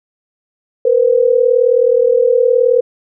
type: tone pair together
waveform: sine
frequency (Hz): 468.9 / 508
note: A#4 / B4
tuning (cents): +10 / +49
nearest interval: minor second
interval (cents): 139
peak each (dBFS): -11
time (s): 0.85-2.81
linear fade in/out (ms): 5
effects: none